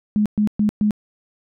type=tone bursts; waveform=sine; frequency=210.1 Hz; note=G#3; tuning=20 cents sharp; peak=-14 dBFS; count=4; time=0.16-0.908 s; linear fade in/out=0 ms; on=97 ms; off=120 ms; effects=none